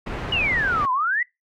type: low-pass noise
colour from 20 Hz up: pink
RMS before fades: -30 dBFS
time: 0.06-0.86 s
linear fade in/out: 10 ms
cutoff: 2000 Hz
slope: 12 dB/octave
type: exponential two-way sweep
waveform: sine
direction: down then up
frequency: 2960 to 987.8 to 2018 Hz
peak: -19 dBFS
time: 0.32-1.23 s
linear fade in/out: 5 ms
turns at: 0.92 s
effects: noise-tail reverb RT60 0.2 s tail -24 dB re dry + AAC 64 kbps